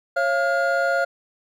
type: tone cluster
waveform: triangle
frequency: 548 / 684 / 1419 Hz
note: C#5 / F5 / F6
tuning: -20 / -36 / +27 cents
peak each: -21 dBFS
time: 0.16-1.05 s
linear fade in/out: 10 ms
effects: none